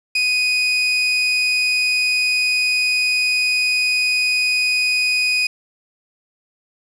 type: tone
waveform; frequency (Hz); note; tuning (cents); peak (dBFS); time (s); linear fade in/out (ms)
30% pulse; 2490; D#7; +1; -13; 0.15-5.47; 5
effects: resampled to 22050 Hz + 7-bit